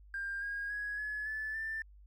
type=tone with pitch steps; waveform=triangle; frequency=1597 / 1631.5 / 1666.7 / 1702.7 / 1739.5 / 1777.1 Hz; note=G6 / G#6 / G#6 / G#6 / A6 / A6; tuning=+32 / -31 / +6 / +43 / -20 / +17 cents; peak=-32 dBFS; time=0.14-1.82 s; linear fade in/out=2 ms; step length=280 ms; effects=tanh soft clip ceiling -33 dBFS + added 50 Hz sine -54 dBFS peak until 2.06 s